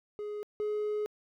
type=tone pair in turn; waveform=triangle; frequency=417.7 / 421.3 Hz; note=G#4 / G#4; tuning=+10 / +25 cents; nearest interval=unison; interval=15 cents; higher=second; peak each=-33 / -27 dBFS; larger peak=second; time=0.19-0.43 / 0.6-1.06 s; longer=second; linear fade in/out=0 ms; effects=tanh soft clip ceiling -23 dBFS